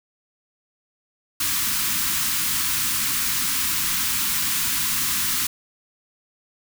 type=band-stop noise; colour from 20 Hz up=white; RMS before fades=-23 dBFS; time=1.4-5.47 s; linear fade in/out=5 ms; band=320 to 970 Hz; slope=48 dB/octave; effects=none